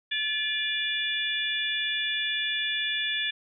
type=harmonic tone with a mistuned harmonic; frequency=577 Hz; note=D5; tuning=31 cents flat; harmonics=3 / 4 / 5 / 6; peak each=-31 / -34 / -35 / -29 dBFS; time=0.11-3.31 s; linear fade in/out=10 ms; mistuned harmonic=4; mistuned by=+61 cents; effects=none